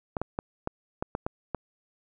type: clicks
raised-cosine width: 1 ms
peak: -15 dBFS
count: 8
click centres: 0.168 / 0.216 / 0.389 / 0.674 / 1.025 / 1.151 / 1.265 / 1.547 s
effects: none